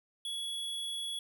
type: tone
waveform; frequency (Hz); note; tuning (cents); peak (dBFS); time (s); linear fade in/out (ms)
square; 3370; G#7; +25; -36; 0.25-1.19; 2
effects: none